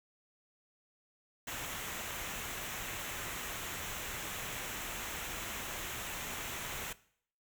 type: noise with comb filter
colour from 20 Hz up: pink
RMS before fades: -41 dBFS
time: 1.47-6.93 s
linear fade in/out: 5 ms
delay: 0.21 ms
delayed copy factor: -0.55
effects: noise-tail reverb RT60 0.6 s tail -19 dB re dry